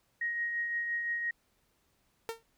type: tone with tremolo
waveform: sine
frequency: 1880 Hz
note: A#6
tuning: 14 cents sharp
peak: -29 dBFS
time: 0.21-1.31 s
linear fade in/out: 5 ms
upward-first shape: triangle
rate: 5.8 Hz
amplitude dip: 40%
type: tone with exponential decay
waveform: sawtooth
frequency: 455.1 Hz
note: A#4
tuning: 42 cents flat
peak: -28 dBFS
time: 2.29-2.43 s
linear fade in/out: 0 ms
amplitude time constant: 29 ms
effects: pink hiss -73 dBFS RMS until 2.57 s